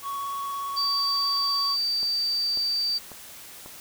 triangle tone with vibrato, 1115 Hz, C#6, 10 cents sharp, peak -27 dBFS, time 0.02-1.77 s, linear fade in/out 50 ms, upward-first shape sine, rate 17 Hz, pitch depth 12 cents each way
sine tone, 4641 Hz, D8, 21 cents flat, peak -23 dBFS, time 0.76-2.99 s, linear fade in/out 20 ms
click train, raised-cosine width 1 ms, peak -28 dBFS, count 4, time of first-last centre 2.03-3.66 s, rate 1.84 Hz
effects white hiss -44 dBFS RMS until 3.8 s

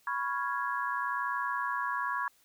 sine chord, C# dominant seventh, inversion third, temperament equal, 987.8 / 1108.7 / 1396.9 / 1661.2 Hz, B5 / C#6 / E#6 / G#6, 0 / 0 / 0 / 0 cents, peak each -35 / -34 / -40 / -35 dBFS, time 0.07-2.28 s, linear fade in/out 2 ms, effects white hiss -66 dBFS RMS until 2.44 s

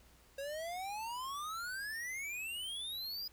square exponential sweep, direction up, 541 to 4978 Hz, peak -40 dBFS, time 0.38-3.28 s, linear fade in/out 5 ms, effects added 60 Hz sine -67 dBFS peak until 3.32 s + pink hiss -65 dBFS RMS until 3.32 s

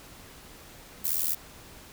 violet noise with amplitude modulation, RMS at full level -24 dBFS, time 1.04-1.35 s, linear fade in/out 10 ms, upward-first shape sine, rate 79.4 Hz, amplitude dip 95%, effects pink hiss -49 dBFS RMS until 1.92 s

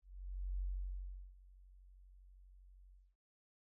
sine tone with ADSR envelope, 46.25 Hz, F#1, in tune, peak -36 dBFS, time 0.02-3.16 s, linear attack 580 ms, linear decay 740 ms, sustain -22 dB, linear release 240 ms, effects none

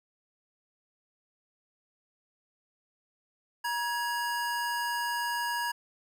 square tone pair together, 952.1 / 1665 Hz, A#5 / G#6, +36 / +4 cents, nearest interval minor seventh, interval 968 cents, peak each -32 / -34 dBFS, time 3.64-5.72 s, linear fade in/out 10 ms, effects none

